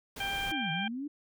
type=noise; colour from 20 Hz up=pink; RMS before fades=-42 dBFS; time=0.16-0.52 s; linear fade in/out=5 ms
type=harmonic tone; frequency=791 Hz; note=G5; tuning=15 cents sharp; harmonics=1 / 2 / 3 / 4; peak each=-37 / -37 / -37 / -37 dBFS; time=0.2-0.88 s; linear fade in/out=5 ms
type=linear two-way sweep; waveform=sine; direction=down then up; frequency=330.6 to 152.1 to 301.9 Hz; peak=-34 dBFS; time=0.51-1.08 s; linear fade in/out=10 ms; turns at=0.71 s
effects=none